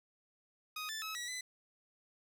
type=tone with pitch steps; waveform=15% pulse; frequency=1250 / 1759 / 1289 / 1930 / 2008 Hz; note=D#6 / A6 / E6 / B6 / B6; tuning=+8 / -1 / -39 / -40 / +28 cents; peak=-33 dBFS; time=0.76-1.41 s; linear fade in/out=5 ms; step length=130 ms; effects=11-bit